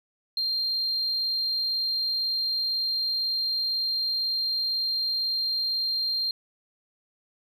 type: tone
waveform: sine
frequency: 4186 Hz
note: C8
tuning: in tune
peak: -23 dBFS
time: 0.37-6.31 s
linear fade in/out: 2 ms
effects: tanh soft clip ceiling -21 dBFS